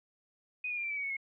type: tone with pitch steps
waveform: sine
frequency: 2490 / 2442 / 2394 / 2348 / 2302 / 2257 / 2213 / 2170 Hz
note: D#7 / D#7 / D7 / D7 / D7 / C#7 / C#7 / C#7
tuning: +1 / -33 / +33 / -1 / -35 / +31 / -3 / -37 cents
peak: -33 dBFS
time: 0.64-1.168 s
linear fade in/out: 5 ms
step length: 66 ms
effects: none